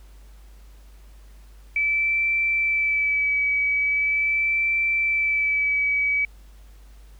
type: tone with vibrato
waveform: sine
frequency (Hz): 2307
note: D7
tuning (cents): -31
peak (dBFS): -19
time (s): 1.76-6.25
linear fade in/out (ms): 2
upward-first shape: sine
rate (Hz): 0.41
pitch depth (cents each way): 22
effects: added 50 Hz sine -44 dBFS peak until 7.19 s + pink hiss -58 dBFS RMS until 7.19 s